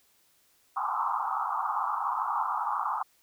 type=band-pass noise; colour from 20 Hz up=white; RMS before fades=-30 dBFS; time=0.76-3.03 s; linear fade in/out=10 ms; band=770 to 1300 Hz; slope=96 dB/octave; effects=white hiss -66 dBFS RMS until 3.22 s